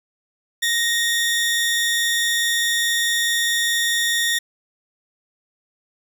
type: tone pair together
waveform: sawtooth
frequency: 1864.7 / 3520 Hz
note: A#6 / A7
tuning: 0 / 0 cents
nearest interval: major seventh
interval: 1100 cents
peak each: -16 / -20 dBFS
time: 0.62-4.39 s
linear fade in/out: 10 ms
effects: none